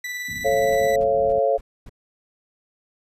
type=tone with tremolo; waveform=40% pulse; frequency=1975.5 Hz; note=B6; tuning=in tune; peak=-26 dBFS; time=0.04-0.96 s; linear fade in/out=5 ms; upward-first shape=square; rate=19 Hz; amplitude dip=25%
type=low-pass noise; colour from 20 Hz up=white; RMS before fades=-38 dBFS; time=0.28-1.39 s; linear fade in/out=0 ms; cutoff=270 Hz; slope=48 dB/octave
type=chord; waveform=sine; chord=A augmented; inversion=none; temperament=just; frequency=440 / 550 / 687.5 Hz; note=A4 / C#5 / E#5; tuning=0 / -14 / -27 cents; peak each=-23 / -19 / -22 dBFS; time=0.44-1.58 s; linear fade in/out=20 ms
type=noise bursts; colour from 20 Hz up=brown; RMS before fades=-38 dBFS; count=5; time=0.72-1.895 s; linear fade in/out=5 ms; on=35 ms; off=250 ms
effects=resampled to 32000 Hz